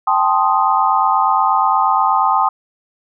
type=chord; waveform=sine; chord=A half-diminished seventh; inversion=third; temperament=equal with one note detuned; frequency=784 / 872.4 / 1046.5 / 1244.5 Hz; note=G5 / A5 / C6 / Eb6; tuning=0 / -15 / 0 / 0 cents; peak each=-17 dBFS; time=0.07-2.49 s; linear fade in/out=5 ms; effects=none